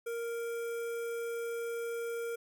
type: tone with notch filter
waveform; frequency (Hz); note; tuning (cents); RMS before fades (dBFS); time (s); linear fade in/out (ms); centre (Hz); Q
square; 466.2; A#4; 0; -37; 0.06-2.36; 10; 4200; 0.9
effects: none